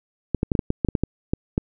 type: clicks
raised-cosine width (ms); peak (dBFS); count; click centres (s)
3; -7; 12; 0.347 / 0.431 / 0.518 / 0.552 / 0.592 / 0.704 / 0.848 / 0.887 / 0.952 / 1.036 / 1.335 / 1.579
effects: none